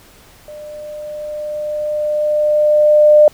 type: tone with level ramp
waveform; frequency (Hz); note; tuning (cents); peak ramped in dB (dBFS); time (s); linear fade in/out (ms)
sine; 601; D5; +40; -30 to -3; 0.48-3.28; 2
effects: pink hiss -45 dBFS RMS until 3.33 s